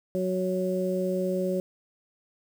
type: harmonic tone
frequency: 185 Hz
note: F#3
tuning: in tune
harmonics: 1 / 2 / 3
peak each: -29 / -29 / -29 dBFS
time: 0.15-1.6 s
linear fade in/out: 0 ms
effects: 8-bit